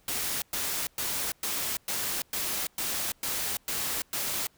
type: noise bursts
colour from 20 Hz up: white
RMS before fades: -31 dBFS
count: 10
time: 0.08-4.47 s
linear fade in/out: 2 ms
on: 340 ms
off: 110 ms
effects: pink hiss -64 dBFS RMS until 4.57 s